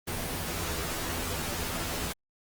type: noise with comb filter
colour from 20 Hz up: pink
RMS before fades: -33 dBFS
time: 0.07-2.13 s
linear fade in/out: 10 ms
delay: 12 ms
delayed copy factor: +0.6
effects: Opus 24 kbps